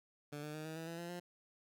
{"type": "tone with pitch steps", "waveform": "15% pulse", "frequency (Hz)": [146.83, 150.7, 154.67, 158.74, 162.92, 167.21, 171.61, 176.13], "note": ["D3", "D3", "D#3", "D#3", "E3", "E3", "F3", "F3"], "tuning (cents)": [0, 45, -10, 35, -20, 25, -30, 15], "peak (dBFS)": -37, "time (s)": [0.32, 1.2], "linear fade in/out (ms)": 10, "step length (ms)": 110, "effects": []}